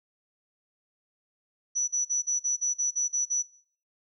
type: tone bursts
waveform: sine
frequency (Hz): 5920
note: F#8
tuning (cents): 0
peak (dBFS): -24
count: 10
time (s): 1.75-3.428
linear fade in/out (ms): 20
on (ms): 130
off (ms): 42
effects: noise-tail reverb RT60 0.6 s tail -23 dB re dry